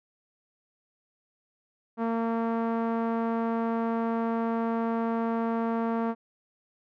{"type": "tone with low-pass filter", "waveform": "sawtooth", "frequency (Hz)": 228.7, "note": "A#3", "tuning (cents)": -33, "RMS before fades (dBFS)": -28, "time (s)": [1.97, 6.15], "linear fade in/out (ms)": 50, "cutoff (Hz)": 1100, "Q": 1.4, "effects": []}